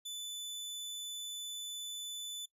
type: tone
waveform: sawtooth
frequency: 3497 Hz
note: A7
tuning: 11 cents flat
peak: -37 dBFS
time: 0.05-2.46 s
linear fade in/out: 10 ms
effects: noise-tail reverb RT60 0.1 s tail -20 dB re dry + resampled to 32000 Hz